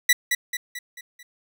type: tone with echo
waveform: sawtooth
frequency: 1958 Hz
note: B6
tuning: 15 cents flat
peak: -10 dBFS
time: 0.09-0.13 s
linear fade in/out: 5 ms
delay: 220 ms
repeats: 5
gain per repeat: -6 dB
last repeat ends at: 1.23 s
effects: none